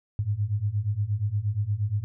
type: beating tone pair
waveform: sine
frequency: 99.1 / 107.6 Hz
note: G2 / A2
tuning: +19 / -38 cents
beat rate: 8.5 Hz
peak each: -28 / -26 dBFS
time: 0.19-2.04 s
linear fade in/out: 0 ms
effects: none